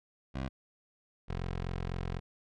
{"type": "tone pair in turn", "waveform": "15% pulse", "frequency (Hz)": [66.2, 43.98], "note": ["C2", "F1"], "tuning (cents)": [21, 13], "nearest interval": "perfect fifth", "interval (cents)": 708, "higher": "first", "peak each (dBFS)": -28, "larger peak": "neither", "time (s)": [[0.34, 0.49], [1.28, 2.2]], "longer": "second", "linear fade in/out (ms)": 20, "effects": ["low-pass 4000 Hz 12 dB/octave"]}